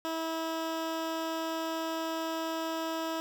15% pulse tone with notch filter, 324.5 Hz, E4, 27 cents flat, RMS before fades -34 dBFS, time 0.05-3.2 s, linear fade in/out 0 ms, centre 9500 Hz, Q 1.8, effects none

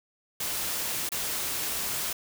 white noise with dropouts, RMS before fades -31 dBFS, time 0.4-2.13 s, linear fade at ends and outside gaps 5 ms, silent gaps 1.091-1.118 s, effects none

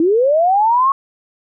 sine linear sweep, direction up, 311.1 to 1113 Hz, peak -10 dBFS, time 0-0.92 s, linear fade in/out 2 ms, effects none

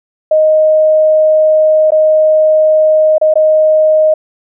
sine tone with dropouts, 622.3 Hz, D#5, in tune, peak -5 dBFS, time 0.31-4.14 s, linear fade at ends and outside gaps 5 ms, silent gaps 1.906-1.919 / 3.182-3.213 / 3.339-3.355 s, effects none

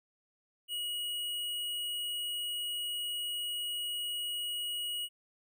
triangle tone with hard clipping, 2903 Hz, F#7, 34 cents flat, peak -35 dBFS, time 0.68-5.09 s, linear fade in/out 50 ms, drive 17 dB, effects none

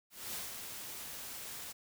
white noise with ADSR envelope, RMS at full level -40 dBFS, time 0.1-1.73 s, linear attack 240 ms, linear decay 160 ms, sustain -5 dB, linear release 18 ms, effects none

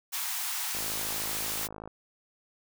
white high-pass noise, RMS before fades -33 dBFS, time 0.12-1.68 s, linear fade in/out 20 ms, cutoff 710 Hz, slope 96 dB/octave
click train, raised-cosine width 1 ms, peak -27 dBFS, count 61, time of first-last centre 0.75-1.876 s, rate 53.3 Hz
effects none

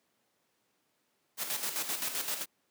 white noise with tremolo, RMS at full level -33 dBFS, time 1.37-2.46 s, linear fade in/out 50 ms, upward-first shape square, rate 7.7 Hz, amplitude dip 55%, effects pink hiss -75 dBFS RMS until 2.7 s + high-pass 200 Hz 12 dB/octave

